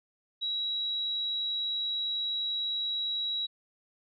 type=tone; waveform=sine; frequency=3877 Hz; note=B7; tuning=33 cents flat; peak=-29 dBFS; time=0.41-3.47 s; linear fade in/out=20 ms; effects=none